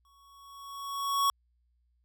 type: tone with exponential growth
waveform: square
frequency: 1114 Hz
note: C#6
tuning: 8 cents sharp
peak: -23 dBFS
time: 0.05-1.3 s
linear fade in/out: 1 ms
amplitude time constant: 270 ms
effects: added 60 Hz sine -68 dBFS peak until 2.04 s